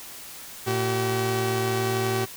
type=tone pair together; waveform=sawtooth; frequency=113.45 / 381.6 Hz; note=A#2 / G4; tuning=-47 / -47 cents; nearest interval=octave + major sixth; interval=2100 cents; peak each=-23 / -21 dBFS; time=0.66-2.26 s; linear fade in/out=20 ms; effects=white hiss -41 dBFS RMS until 2.36 s